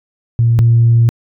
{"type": "tone pair in turn", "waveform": "sine", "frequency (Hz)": [116.54, 116.54], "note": ["A#2", "A#2"], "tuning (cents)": [0, 0], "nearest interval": "unison", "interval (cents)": 0, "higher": "neither", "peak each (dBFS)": [-7, -5], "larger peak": "second", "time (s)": [[0.39, 0.59], [0.59, 1.09]], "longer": "second", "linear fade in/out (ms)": 0, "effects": ["tanh soft clip ceiling -2 dBFS"]}